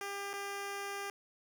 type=tone with dropouts; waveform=10% pulse; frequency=400 Hz; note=G4; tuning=35 cents sharp; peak=-30 dBFS; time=0.01-1.1 s; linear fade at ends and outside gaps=1 ms; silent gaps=0.332-0.337 s; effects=none